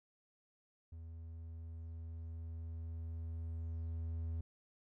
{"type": "tone with level ramp", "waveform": "triangle", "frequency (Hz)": 82, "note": "E2", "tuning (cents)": -9, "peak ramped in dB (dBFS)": [-45, -35], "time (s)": [0.92, 4.41], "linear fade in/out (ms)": 5, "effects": []}